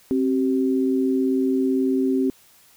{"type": "tone pair together", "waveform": "sine", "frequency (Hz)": [265.1, 383.2], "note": ["C4", "G4"], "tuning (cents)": [23, -39], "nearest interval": "tritone", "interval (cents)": 638, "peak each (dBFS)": [-19, -23], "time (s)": [0.11, 2.3], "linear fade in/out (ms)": 0, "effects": ["white hiss -54 dBFS RMS until 2.76 s"]}